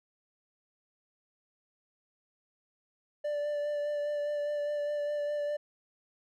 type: tone with vibrato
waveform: triangle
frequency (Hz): 587.3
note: D5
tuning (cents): 0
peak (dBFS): -28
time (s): 3.24-5.57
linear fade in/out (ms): 10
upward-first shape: sine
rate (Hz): 4.9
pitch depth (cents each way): 16
effects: none